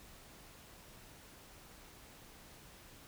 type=silence; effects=pink hiss -57 dBFS RMS until 3.07 s